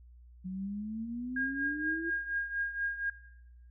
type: exponential sweep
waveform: sine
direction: up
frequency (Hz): 182 to 340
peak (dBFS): -35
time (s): 0.44-2.11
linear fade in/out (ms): 20
type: tone with tremolo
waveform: sine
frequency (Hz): 1624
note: G#6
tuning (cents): -39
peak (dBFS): -28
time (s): 1.36-3.1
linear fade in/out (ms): 5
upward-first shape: triangle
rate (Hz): 4.2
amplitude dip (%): 80
effects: noise-tail reverb RT60 1.0 s tail -19 dB re dry + added 60 Hz sine -52 dBFS peak until 3.7 s